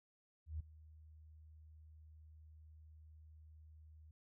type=tone with ADSR envelope; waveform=sine; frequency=77.78 Hz; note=D#2; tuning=in tune; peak=-38 dBFS; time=0.46-4.11 s; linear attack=140 ms; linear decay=6 ms; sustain=-19 dB; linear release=3 ms; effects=none